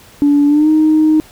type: tone with pitch glide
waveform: sine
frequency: 288.3 to 310.8 Hz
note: D4 to D#4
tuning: -32 to -2 cents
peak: -6 dBFS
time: 0.22-1.2 s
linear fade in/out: 0 ms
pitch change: +130 cents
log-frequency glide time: 0.47-0.69 s
effects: tanh soft clip ceiling -3 dBFS + pink hiss -42 dBFS RMS until 1.31 s